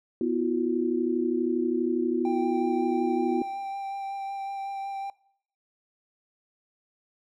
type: chord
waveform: sine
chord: B suspended fourth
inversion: none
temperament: equal with one note detuned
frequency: 246.9 / 329.6 / 362 Hz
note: B3 / E4 / F#4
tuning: 0 / 0 / -38 cents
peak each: -28 dBFS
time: 0.21-3.42 s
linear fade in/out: 2 ms
type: tone with vibrato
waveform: triangle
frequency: 787 Hz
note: G5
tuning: 7 cents sharp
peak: -29 dBFS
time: 2.25-5.1 s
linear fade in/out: 2 ms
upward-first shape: sine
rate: 5.4 Hz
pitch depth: 12 cents each way
effects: noise-tail reverb RT60 0.7 s tail -23 dB re dry